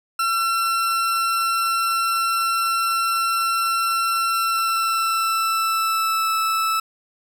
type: tone with pitch glide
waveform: 40% pulse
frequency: 1352 to 1313.5 Hz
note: E6 to E6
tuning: +43 to -7 cents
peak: -18 dBFS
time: 0.19-6.8 s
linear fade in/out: 5 ms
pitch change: -50 cents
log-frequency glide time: 4.29-6.31 s
effects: none